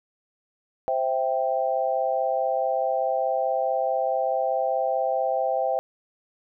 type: chord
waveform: sine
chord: C major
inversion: none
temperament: equal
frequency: 523.3 / 659.3 / 784 Hz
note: C5 / E5 / G5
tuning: 0 / 0 / 0 cents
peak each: -26 dBFS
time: 0.88-5.79 s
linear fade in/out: 0 ms
effects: none